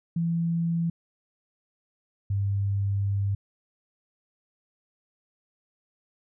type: tone pair in turn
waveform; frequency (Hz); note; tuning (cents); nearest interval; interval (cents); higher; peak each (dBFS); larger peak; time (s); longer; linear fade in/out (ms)
sine; 167.8 / 99.54; E3 / G2; +31 / +27; major sixth; 904; first; -23 / -23; neither; 0.16-0.9 / 2.3-3.35; second; 5
effects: none